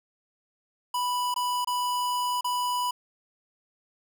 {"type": "tone with dropouts", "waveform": "square", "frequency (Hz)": 987, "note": "B5", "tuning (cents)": -1, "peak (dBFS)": -26, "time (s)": [0.94, 2.91], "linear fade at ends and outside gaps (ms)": 5, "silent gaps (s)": [[1.342, 1.361], [1.647, 1.672], [2.41, 2.444]], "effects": []}